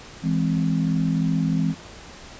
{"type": "chord", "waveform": "sine", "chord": "E augmented", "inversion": "none", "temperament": "equal", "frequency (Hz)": [164.81, 207.7, 261.6], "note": ["E3", "G#3", "B#3"], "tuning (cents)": [0, 0, 0], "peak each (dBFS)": [-21, -26, -25], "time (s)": [0.22, 1.75], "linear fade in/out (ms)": 50, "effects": ["pink hiss -42 dBFS RMS until 2.39 s", "resampled to 16000 Hz"]}